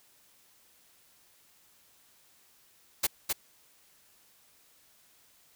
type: noise with echo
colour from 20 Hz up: white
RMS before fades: -26 dBFS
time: 3.03-3.07 s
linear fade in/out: 10 ms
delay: 260 ms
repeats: 1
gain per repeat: -3 dB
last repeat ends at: 3.33 s
effects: white hiss -63 dBFS RMS until 5.55 s